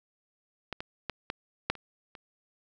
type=clicks; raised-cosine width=0.3 ms; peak=-18 / -20 / -16 / -16 / -9 / -30 / -29 dBFS; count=7; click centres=0.727 / 0.805 / 1.097 / 1.301 / 1.7 / 1.753 / 2.152 s; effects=none